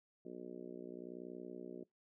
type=harmonic tone; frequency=60.9 Hz; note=B1; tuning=24 cents flat; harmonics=3 / 4 / 5 / 6 / 7 / 8 / 9 / 10; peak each=-55 / -53 / -54 / -50 / -54 / -60 / -64 / -60 dBFS; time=0.25-1.84 s; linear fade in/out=5 ms; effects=noise-tail reverb RT60 0.2 s tail -26 dB re dry